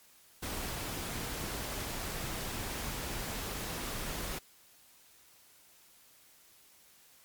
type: noise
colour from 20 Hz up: pink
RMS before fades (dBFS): -38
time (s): 0.42-4.39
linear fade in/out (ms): 10
effects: white hiss -61 dBFS RMS until 7.24 s + MP3 96 kbps